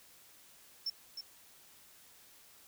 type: tone with echo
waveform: triangle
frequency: 5400 Hz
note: E8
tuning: 41 cents sharp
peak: -32 dBFS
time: 0.86-0.9 s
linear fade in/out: 5 ms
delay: 310 ms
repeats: 1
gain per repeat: -7 dB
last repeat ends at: 1.21 s
effects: white hiss -60 dBFS RMS until 2.67 s